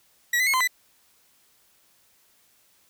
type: tone with pitch steps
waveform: 40% pulse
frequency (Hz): 1924 / 2024 / 2175 / 1029 / 1994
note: B6 / B6 / C#7 / C6 / B6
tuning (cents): -46 / +42 / -33 / -29 / +16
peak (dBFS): -19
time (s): 0.33-0.675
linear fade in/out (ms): 5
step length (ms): 69
effects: white hiss -62 dBFS RMS until 2.89 s